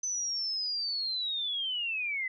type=linear sweep; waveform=sine; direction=down; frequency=6100 to 2000 Hz; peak=-30 dBFS; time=0.03-2.28 s; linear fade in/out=5 ms; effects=none